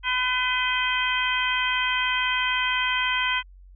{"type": "harmonic tone with a mistuned harmonic", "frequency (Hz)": 504, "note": "B4", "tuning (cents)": 35, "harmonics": [2, 3, 4, 5, 6], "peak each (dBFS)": [-28, -28, -28, -28, -28], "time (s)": [0.03, 3.43], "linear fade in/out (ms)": 50, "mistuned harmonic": 6, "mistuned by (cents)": 69, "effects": ["added 46 Hz sine -45 dBFS peak until 3.75 s"]}